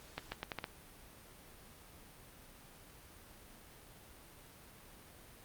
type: accelerating click train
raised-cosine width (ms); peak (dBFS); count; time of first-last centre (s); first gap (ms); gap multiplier
0.3; -22; 6; 0.18-0.642; 140; 0.79
effects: pink hiss -57 dBFS RMS until 5.44 s + Opus 48 kbps